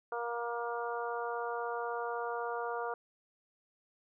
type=harmonic tone; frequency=236.2 Hz; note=A#3; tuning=23 cents sharp; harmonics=2 / 3 / 4 / 5 / 6; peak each=-38 / -40 / -41 / -42 / -43 dBFS; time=0.12-2.94 s; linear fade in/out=2 ms; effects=none